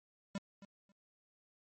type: tone with echo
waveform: square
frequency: 198.1 Hz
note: G3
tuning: 18 cents sharp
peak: -37 dBFS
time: 0.35-0.38 s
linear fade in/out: 2 ms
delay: 270 ms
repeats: 2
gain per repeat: -15 dB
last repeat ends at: 0.92 s
effects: MP3 32 kbps